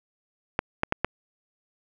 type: clicks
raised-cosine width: 0.5 ms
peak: -7 dBFS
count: 4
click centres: 0.591 / 0.834 / 0.924 / 1.046 s
effects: none